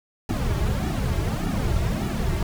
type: noise with flanger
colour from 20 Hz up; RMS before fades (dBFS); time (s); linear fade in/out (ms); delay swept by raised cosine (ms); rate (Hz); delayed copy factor
brown; -24; 0.29-2.43; 2; 1.9 to 4.1; 1.7; -1
effects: none